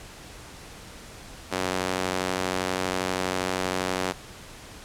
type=tone with high-pass filter; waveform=sawtooth; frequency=92.5 Hz; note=F#2; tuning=in tune; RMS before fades=-28 dBFS; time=1.51-4.13 s; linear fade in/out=20 ms; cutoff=340 Hz; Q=0.62; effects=pink hiss -44 dBFS RMS until 4.84 s + low-pass 10000 Hz 12 dB/octave